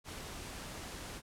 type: noise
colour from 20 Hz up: pink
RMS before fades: -45 dBFS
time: 0.04-1.22 s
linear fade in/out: 50 ms
effects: low-pass 11000 Hz 12 dB/octave